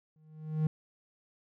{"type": "tone with exponential growth", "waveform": "triangle", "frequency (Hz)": 155.56, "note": "D#3", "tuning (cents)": 0, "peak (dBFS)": -21, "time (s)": [0.16, 0.67], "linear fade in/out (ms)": 2, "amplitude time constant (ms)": 110, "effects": []}